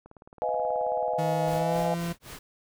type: click train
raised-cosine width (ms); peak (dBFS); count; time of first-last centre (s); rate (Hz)
1; -34; 21; 0.06-1.135; 18.6
type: chord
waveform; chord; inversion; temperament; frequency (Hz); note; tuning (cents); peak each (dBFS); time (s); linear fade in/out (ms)
sine; F half-diminished seventh; second; just; 502.9 / 628.6 / 698.5 / 838.1; Cb5 / Eb5 / F5 / Ab5; +31 / +18 / 0 / +16; -31 / -30 / -31 / -31; 0.42-1.94; 0
type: tone with pitch glide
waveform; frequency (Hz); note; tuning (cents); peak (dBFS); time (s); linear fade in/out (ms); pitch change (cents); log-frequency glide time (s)
40% pulse; 158.8 to 170.2; D#3 to F3; +36 to -44; -28; 1.18-2.13; 10; +120; 1.52-1.8
type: noise with tremolo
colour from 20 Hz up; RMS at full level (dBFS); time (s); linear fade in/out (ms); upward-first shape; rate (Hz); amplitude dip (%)
pink; -41; 1.47-2.39; 5; sine; 3.8; 100
effects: none